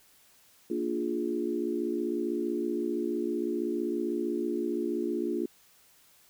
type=chord; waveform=sine; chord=Bb dominant seventh; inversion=none; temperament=equal; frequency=233.1 / 293.7 / 349.2 / 415.3 Hz; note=Bb3 / D4 / F4 / Ab4; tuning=0 / 0 / 0 / 0 cents; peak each=-35 / -34 / -31 / -36 dBFS; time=0.7-5.46 s; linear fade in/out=5 ms; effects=white hiss -61 dBFS RMS until 6.29 s